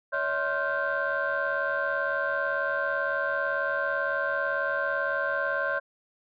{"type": "tone cluster", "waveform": "sine", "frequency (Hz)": [565, 643, 1056, 1408, 1552], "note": ["C#5", "E5", "C6", "F6", "G6"], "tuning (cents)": [33, -43, 16, 14, -18], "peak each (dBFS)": [-30, -33, -33, -34, -28], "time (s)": [0.12, 5.8], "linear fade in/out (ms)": 20, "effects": ["tanh soft clip ceiling -18 dBFS"]}